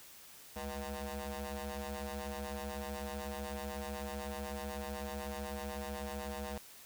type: ring-modulated tone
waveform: 15% pulse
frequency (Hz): 140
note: C#3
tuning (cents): +18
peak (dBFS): -30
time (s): 0.56-6.58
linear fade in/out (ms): 2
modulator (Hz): 346
effects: white hiss -55 dBFS RMS until 6.85 s